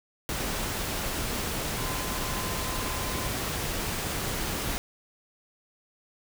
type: tone in noise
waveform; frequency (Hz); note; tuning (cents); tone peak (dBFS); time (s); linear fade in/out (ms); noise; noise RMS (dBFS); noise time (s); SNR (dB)
sine; 1029; C6; -29; -39; 1.78-3.29; 0; pink; -31; 0.29-4.78; -11
effects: none